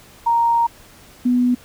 sine tone pair in turn, 932.3 / 246.9 Hz, A#5 / B3, 0 / 0 cents, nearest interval octave + major seventh, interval 2300 cents, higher first, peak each -13 dBFS, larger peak neither, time 0.26-0.67 / 1.25-1.55 s, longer first, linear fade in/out 10 ms, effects pink hiss -46 dBFS RMS until 1.64 s

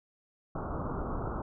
pink low-pass noise, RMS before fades -35 dBFS, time 0.55-1.42 s, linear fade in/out 5 ms, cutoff 1400 Hz, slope 96 dB/octave, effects none

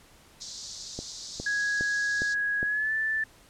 pink band-pass noise, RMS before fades -41 dBFS, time 0.4-2.35 s, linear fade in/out 20 ms, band 4000 to 7100 Hz, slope 48 dB/octave
click train, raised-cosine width 2 ms, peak -21 dBFS, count 5, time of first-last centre 0.99-2.629 s, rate 2.44 Hz
sine tone with pitch glide, 1661.2 to 1760 Hz, G#6 to A6, 0 to 0 cents, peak -25 dBFS, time 1.46-3.24 s, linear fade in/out 5 ms, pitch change +100 cents, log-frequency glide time 2.64-2.93 s
effects pink hiss -56 dBFS RMS until 3.49 s + low-pass 12000 Hz 12 dB/octave

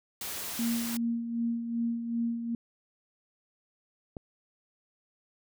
white noise, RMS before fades -37 dBFS, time 0.21-0.97 s, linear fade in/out 2 ms
sine tone with tremolo, 233.1 Hz, A#3, in tune, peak -26 dBFS, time 0.59-2.55 s, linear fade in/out 2 ms, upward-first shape sine, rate 2.6 Hz, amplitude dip 55%
click, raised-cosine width 2 ms, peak -25 dBFS, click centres 4.168 s
effects none

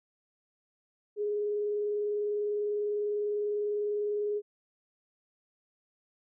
sine tone with vibrato, 415.3 Hz, G#4, in tune, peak -28 dBFS, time 1.16-4.42 s, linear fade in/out 50 ms, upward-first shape sine, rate 20 Hz, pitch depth 22 cents each way, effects none

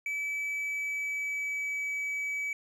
triangle tone with pitch glide, 2300 to 2285 Hz, D7 to D7, -37 to -48 cents, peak -29 dBFS, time 0.06-2.53 s, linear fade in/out 2 ms, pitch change -11 cents, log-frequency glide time 0.23-1.92 s, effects none

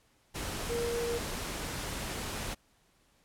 sine tone in noise, 471.4 Hz, A#4, 19 cents sharp, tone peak -31 dBFS, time 0.69-1.19 s, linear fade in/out 20 ms, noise pink, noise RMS -37 dBFS, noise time 0.34-2.55 s, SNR +3 dB, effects pink hiss -68 dBFS RMS until 3.24 s + low-pass 12000 Hz 12 dB/octave

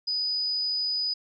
sine tone, 4973 Hz, D#8, 2 cents flat, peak -25 dBFS, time 0.07-1.14 s, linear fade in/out 10 ms, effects none

